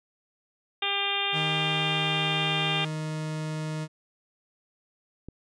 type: harmonic tone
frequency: 399.5 Hz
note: G4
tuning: 33 cents sharp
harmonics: 1 / 2 / 3 / 4 / 5 / 6 / 7 / 8 / 9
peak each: -38 / -34 / -36 / -38 / -38 / -33 / -32 / -32 / -32 dBFS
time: 0.82-2.85 s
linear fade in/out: 5 ms
type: tone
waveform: 40% pulse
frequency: 155.56 Hz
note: D#3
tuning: in tune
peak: -29 dBFS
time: 1.32-3.88 s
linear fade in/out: 50 ms
type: click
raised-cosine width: 3 ms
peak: -27 dBFS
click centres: 5.286 s
effects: resampled to 22050 Hz